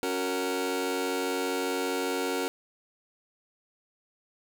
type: chord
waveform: sawtooth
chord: F# major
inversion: second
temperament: just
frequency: 277.5 / 370 / 462.5 Hz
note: C#4 / F#4 / A#4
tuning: +2 / 0 / -14 cents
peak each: -29 / -28 / -28 dBFS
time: 0.03-2.48 s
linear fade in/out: 0 ms
effects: none